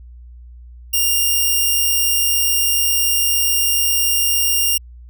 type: tone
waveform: 5% pulse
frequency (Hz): 2807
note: F7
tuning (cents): +8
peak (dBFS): -5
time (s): 0.93-4.78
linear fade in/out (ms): 10
effects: added 60 Hz sine -36 dBFS peak until 5.09 s